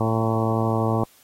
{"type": "harmonic tone with a mistuned harmonic", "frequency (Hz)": 112.2, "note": "A2", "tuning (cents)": 34, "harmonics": [1, 2, 3, 4, 5, 6, 7, 8, 9, 10], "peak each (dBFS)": [-23, -26, -28, -29, -30, -31, -31, -32, -33, -33], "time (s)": [0, 1.04], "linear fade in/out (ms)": 5, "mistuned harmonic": 7, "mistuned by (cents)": -15, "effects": ["white hiss -55 dBFS RMS until 1.23 s", "AAC 48 kbps"]}